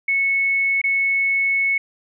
sine tone with dropouts, 2203 Hz, C#7, 11 cents flat, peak -16 dBFS, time 0.08-1.78 s, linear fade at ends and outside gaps 5 ms, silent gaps 0.816-0.839 s, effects none

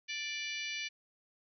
harmonic tone with a mistuned harmonic, 587.3 Hz, D5, in tune, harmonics 3 / 4 / 5 / 6 / 7 / 8 / 9 / 10, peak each -47 / -39 / -44 / -47 / -49 / -47 / -57 / -48 dBFS, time 0.08-0.89 s, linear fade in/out 20 ms, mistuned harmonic 8, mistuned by -26 cents, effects none

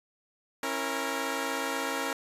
10% pulse chord, A# diminished, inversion first, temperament equal with one note detuned, 273.2 / 329.6 / 466.2 Hz, C#4 / E4 / A#4, -25 / 0 / 0 cents, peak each -25 / -29 / -25 dBFS, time 0.63-2.13 s, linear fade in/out 2 ms, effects resampled to 32000 Hz

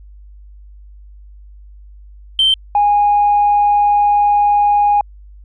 sine tone pair in turn, 3116 / 823 Hz, G7 / G#5, -11 / -16 cents, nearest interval octave + major seventh, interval 2305 cents, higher first, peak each -8 dBFS, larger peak neither, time 2.39-2.54 / 2.75-5.01 s, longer second, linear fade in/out 2 ms, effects tanh soft clip ceiling -5 dBFS + added 50 Hz sine -36 dBFS peak until 5.44 s

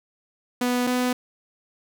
sawtooth tone pair in turn, 246.9 / 249.5 Hz, B3 / B3, 0 / +18 cents, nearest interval unison, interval 18 cents, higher second, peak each -17 dBFS, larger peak neither, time 0.61-0.87 / 0.87-1.13 s, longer neither, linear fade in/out 5 ms, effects none

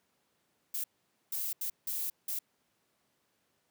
violet noise bursts at uneven times, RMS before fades -35 dBFS, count 5, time 0.74-0.84 / 1.32-1.53 / 1.61-1.7 / 1.87-2.1 / 2.28-2.39 s, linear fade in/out 5 ms, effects pink hiss -75 dBFS RMS until 3.7 s + high-pass 150 Hz 12 dB/octave

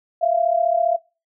sine tone pair together, 659.3 / 694.3 Hz, E5 / F5, 0 / -10 cents, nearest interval minor second, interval 90 cents, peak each -18 dBFS, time 0.21-0.97 s, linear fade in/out 20 ms, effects noise-tail reverb RT60 0.3 s tail -23 dB re dry

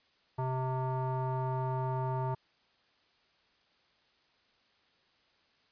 square tone with low-pass filter, 129.7 Hz, C3, 15 cents flat, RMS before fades -33 dBFS, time 0.38-2.35 s, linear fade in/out 10 ms, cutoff 950 Hz, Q 4.4, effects white hiss -69 dBFS RMS until 5.71 s + resampled to 11025 Hz

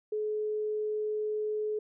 sine tone, 426.3 Hz, G#4, 45 cents sharp, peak -29 dBFS, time 0.12-1.79 s, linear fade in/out 5 ms, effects none

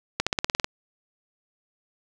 accelerating click train, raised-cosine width 0.2 ms, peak -5 dBFS, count 9, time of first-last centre 0.2-0.644 s, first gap 66 ms, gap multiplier 0.95, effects none

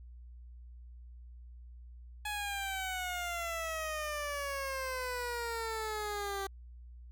15% pulse exponential sweep, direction down, 844 to 388.6 Hz, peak -29 dBFS, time 2.25-6.47 s, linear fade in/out 5 ms, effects added 60 Hz sine -48 dBFS peak until 7.11 s

